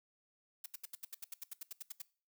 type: noise bursts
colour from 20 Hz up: blue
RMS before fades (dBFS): -44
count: 15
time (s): 0.64-2.019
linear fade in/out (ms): 5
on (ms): 21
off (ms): 76
effects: noise-tail reverb RT60 0.4 s tail -20 dB re dry